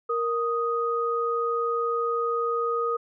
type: tone pair together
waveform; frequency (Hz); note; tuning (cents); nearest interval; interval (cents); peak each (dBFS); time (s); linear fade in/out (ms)
sine; 466.7 / 1246; A#4 / D#6; +2 / +2; octave + perfect fourth; 1700; -26; 0.09-2.97; 10
effects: none